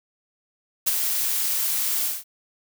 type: noise with ADSR envelope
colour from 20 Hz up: blue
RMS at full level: -19 dBFS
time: 0.86-2.24 s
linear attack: 15 ms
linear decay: 30 ms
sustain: -5 dB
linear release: 190 ms
effects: none